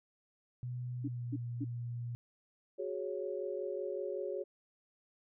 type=tone with pitch glide; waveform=sine; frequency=123.6 to 119.53 Hz; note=B2 to A#2; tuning=+2 to +44 cents; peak=-37 dBFS; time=0.63-2.15 s; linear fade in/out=0 ms; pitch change=-58 cents; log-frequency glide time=0.97-1.34 s
type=tone bursts; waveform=sine; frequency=284.6 Hz; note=C#4; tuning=46 cents sharp; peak=-34 dBFS; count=3; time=1.04-1.646 s; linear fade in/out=10 ms; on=42 ms; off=240 ms
type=chord; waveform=sine; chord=F# suspended second; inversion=none; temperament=equal; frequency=370 / 415.3 / 554.4 Hz; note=F#4 / G#4 / C#5; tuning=0 / 0 / 0 cents; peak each=-40 dBFS; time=2.78-4.44 s; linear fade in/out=20 ms
effects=none